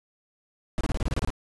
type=noise bursts; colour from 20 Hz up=brown; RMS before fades=-25 dBFS; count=10; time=0.78-1.303 s; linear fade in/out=0 ms; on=28 ms; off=27 ms; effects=resampled to 24000 Hz